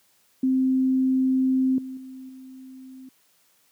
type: tone with level steps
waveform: sine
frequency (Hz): 261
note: C4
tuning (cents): -4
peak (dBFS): -18 / -32 / -37 / -40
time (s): 0.43-3.09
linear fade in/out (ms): 5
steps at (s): 1.78 / 1.97 / 2.29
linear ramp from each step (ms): 2
effects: white hiss -63 dBFS RMS until 3.71 s + high-pass 100 Hz 12 dB/octave